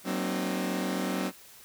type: tone cluster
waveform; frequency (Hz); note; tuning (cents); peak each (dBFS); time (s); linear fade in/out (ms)
sawtooth; 188.4 / 235.5 / 263.6 / 306.3; F#3 / A#3 / C4 / D#4; +32 / +18 / +13 / -27; -28 / -33 / -30 / -32; 0.04-1.32; 50
effects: white hiss -52 dBFS RMS until 1.64 s